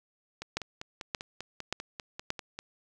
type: two click trains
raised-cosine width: 0.2 ms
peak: -21 / -13 dBFS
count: 12 / 4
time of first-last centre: 0.42-2.59 / 0.57-2.304 s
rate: 5.07 / 1.73 Hz
effects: none